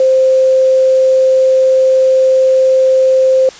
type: tone with quantisation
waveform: sine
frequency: 523.3 Hz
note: C5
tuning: in tune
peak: -6 dBFS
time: 0-3.49 s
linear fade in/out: 2 ms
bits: 5
effects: white hiss -34 dBFS RMS until 3.59 s + resampled to 16000 Hz